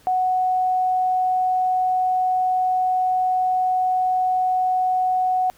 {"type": "tone", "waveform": "sine", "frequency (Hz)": 740, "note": "F#5", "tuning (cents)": 0, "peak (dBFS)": -17, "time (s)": [0.07, 5.5], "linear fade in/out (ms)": 0, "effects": ["pink hiss -54 dBFS RMS until 5.57 s"]}